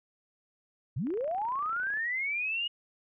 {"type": "linear sweep", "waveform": "sine", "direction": "up", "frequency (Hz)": [98, 2900], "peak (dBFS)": -29, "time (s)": [0.96, 2.68], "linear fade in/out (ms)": 10}
{"type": "click train", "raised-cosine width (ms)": 0.5, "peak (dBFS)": -35, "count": 27, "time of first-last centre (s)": [1.07, 1.973], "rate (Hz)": 28.8}
{"effects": []}